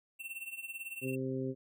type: tone with tremolo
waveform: square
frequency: 2700 Hz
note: E7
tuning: 41 cents sharp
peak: -38 dBFS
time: 0.19-1.16 s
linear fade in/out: 20 ms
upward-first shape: triangle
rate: 18 Hz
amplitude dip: 85%
type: harmonic tone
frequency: 131.4 Hz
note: C3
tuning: 8 cents sharp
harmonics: 1 / 2 / 3 / 4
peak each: -39 / -37 / -38 / -44 dBFS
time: 1.01-1.55 s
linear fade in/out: 50 ms
effects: none

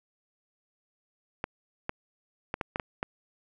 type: clicks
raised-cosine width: 0.5 ms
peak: -15 dBFS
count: 7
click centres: 1.441 / 1.894 / 2.541 / 2.612 / 2.759 / 2.798 / 3.029 s
effects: none

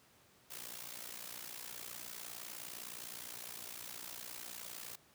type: noise with amplitude modulation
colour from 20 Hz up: white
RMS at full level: -44 dBFS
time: 0.5-4.96 s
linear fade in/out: 10 ms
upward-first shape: sine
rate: 59.6 Hz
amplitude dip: 80%
effects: pink hiss -66 dBFS RMS until 5.14 s + high-pass 100 Hz 12 dB/octave

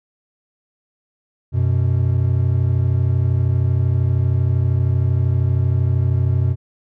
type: tone pair together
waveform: triangle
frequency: 92 / 124.83 Hz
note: F#2 / B2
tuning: -9 / +19 cents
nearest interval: perfect fourth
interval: 528 cents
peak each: -15 dBFS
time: 1.52-6.56 s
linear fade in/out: 50 ms
effects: none

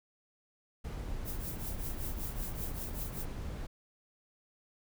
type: noise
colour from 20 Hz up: brown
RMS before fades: -39 dBFS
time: 0.84-3.67 s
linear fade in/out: 10 ms
type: noise with tremolo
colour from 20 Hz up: violet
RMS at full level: -40 dBFS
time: 1.24-3.26 s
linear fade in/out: 50 ms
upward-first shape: triangle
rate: 5.2 Hz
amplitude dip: 90%
effects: none

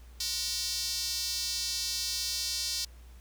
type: tone with high-pass filter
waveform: square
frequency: 207.7 Hz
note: G#3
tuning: in tune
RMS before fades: -33 dBFS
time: 0.2-2.85 s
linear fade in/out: 5 ms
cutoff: 4700 Hz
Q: 3
effects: added 60 Hz sine -48 dBFS peak until 3.2 s + pink hiss -61 dBFS RMS until 3.2 s

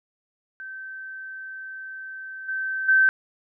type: tone with level steps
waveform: sine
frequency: 1547 Hz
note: G6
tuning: 23 cents flat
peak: -34 / -25 / -14 dBFS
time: 0.6-3.09 s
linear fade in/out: 0 ms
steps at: 2.48 / 2.88 s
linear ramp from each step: 10 ms
effects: none

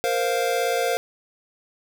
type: chord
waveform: square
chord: Bb suspended second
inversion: none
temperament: equal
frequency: 466.2 / 523.3 / 698.5 Hz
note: Bb4 / C5 / F5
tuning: 0 / 0 / 0 cents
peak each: -26 dBFS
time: 0.04-0.97 s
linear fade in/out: 0 ms
effects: 8-bit

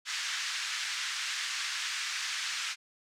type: band-pass noise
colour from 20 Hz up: pink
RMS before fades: -35 dBFS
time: 0.05-2.76 s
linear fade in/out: 50 ms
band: 1500 to 6900 Hz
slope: 24 dB/octave
effects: none

